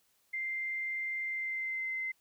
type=tone with pitch glide; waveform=sine; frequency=2092 to 2067 Hz; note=C7 to C7; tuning=-1 to -22 cents; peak=-33 dBFS; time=0.33-2.12 s; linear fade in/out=10 ms; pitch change=-21 cents; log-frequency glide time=1.23-1.92 s; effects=white hiss -72 dBFS RMS until 2.2 s